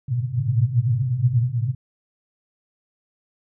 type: band-pass noise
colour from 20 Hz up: white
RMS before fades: -21 dBFS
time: 0.08-1.75 s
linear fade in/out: 5 ms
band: 110 to 130 Hz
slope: 96 dB/octave
effects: none